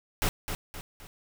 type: noise with echo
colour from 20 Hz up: pink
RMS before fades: -26 dBFS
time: 0.22-0.29 s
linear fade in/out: 0 ms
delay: 260 ms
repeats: 3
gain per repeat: -7 dB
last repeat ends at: 1.07 s
effects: none